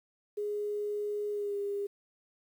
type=tone with pitch glide; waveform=sine; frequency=415.3 to 403.9 Hz; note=G#4 to G#4; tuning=0 to -48 cents; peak=-31 dBFS; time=0.37-1.87 s; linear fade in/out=10 ms; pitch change=-48 cents; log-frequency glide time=1.31-1.56 s; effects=10-bit